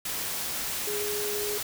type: tone in noise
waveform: sine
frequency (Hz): 415.3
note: G#4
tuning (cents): 0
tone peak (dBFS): -31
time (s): 0.87-1.58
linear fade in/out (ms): 5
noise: white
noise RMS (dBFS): -32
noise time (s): 0.05-1.63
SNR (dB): -2
effects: none